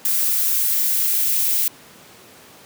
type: noise with high-pass filter sweep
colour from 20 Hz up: violet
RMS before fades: -19 dBFS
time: 0.05-1.68 s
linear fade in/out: 2 ms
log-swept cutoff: 1200 to 2200 Hz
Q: 1.6
effects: pink hiss -45 dBFS RMS until 2.65 s + high-pass 150 Hz 12 dB/octave